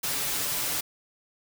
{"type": "noise with comb filter", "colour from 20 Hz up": "white", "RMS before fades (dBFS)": -29, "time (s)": [0.03, 0.81], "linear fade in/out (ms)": 10, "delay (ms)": 6.9, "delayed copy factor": 0.65, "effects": []}